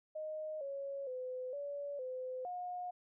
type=tone with pitch steps; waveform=sine; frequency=620 / 554 / 508 / 571 / 511 / 719 Hz; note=D#5 / C#5 / B4 / D5 / C5 / F#5; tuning=-6 / -1 / +49 / -49 / -41 / -50 cents; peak=-39 dBFS; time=0.15-2.91 s; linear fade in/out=10 ms; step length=460 ms; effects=none